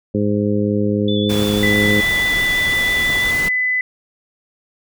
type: harmonic tone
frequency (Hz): 103.6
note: G#2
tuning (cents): -4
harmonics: 1 / 2 / 3 / 4 / 5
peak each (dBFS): -22 / -18 / -22 / -22 / -24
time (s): 0.14-2.01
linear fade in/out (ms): 10
type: tone with vibrato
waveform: sine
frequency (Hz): 3468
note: A7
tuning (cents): -26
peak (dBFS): -24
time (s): 1.08-3.31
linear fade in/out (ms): 2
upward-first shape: sine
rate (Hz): 6.1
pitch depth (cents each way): 18
type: noise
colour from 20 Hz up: pink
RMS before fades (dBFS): -26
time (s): 1.29-3.49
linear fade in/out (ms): 10
type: tone with pitch glide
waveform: sine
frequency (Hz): 1990 to 2006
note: B6 to B6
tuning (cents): +13 to +26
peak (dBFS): -15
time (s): 1.63-3.81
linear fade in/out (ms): 2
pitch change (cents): +13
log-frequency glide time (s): 3.2-3.32
effects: none